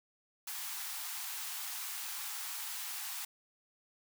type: high-pass noise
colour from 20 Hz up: white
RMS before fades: -41 dBFS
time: 0.47-3.25 s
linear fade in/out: 5 ms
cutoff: 740 Hz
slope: 96 dB/octave
effects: none